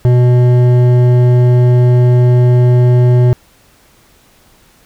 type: tone with hard clipping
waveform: triangle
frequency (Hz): 123.47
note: B2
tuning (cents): 0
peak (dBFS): -7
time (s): 0.05-3.33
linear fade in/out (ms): 0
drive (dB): 14
effects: pink hiss -48 dBFS RMS until 4.85 s